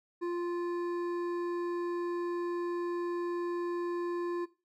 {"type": "tone with hard clipping", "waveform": "sine", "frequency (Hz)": 348.1, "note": "F4", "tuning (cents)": -6, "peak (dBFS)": -33, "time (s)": [0.21, 4.46], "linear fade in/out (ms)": 20, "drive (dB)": 9, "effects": ["noise-tail reverb RT60 0.3 s tail -17 dB re dry"]}